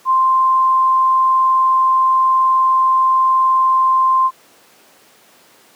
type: tone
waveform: sine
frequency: 1046.5 Hz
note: C6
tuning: in tune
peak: -10 dBFS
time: 0.05-4.31 s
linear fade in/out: 50 ms
effects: pink hiss -48 dBFS RMS until 5.75 s + high-pass 300 Hz 12 dB/octave